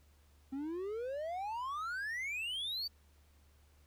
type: exponential sweep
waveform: triangle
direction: up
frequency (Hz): 261.6 to 4654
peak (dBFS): -35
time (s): 0.52-2.88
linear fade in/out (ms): 10
effects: added 73 Hz sine -63 dBFS peak until 3.86 s + pink hiss -71 dBFS RMS until 3.86 s